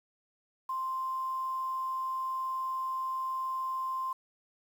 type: tone with quantisation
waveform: sine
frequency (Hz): 1046.5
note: C6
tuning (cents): 0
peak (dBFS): -31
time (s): 0.69-4.13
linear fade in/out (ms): 5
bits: 9
effects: none